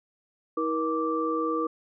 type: tone cluster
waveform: sine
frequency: 320.2 / 476.1 / 1170 Hz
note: D#4 / A#4 / D6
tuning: +50 / +37 / -7 cents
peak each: -29 dBFS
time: 0.57-1.67 s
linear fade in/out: 5 ms
effects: none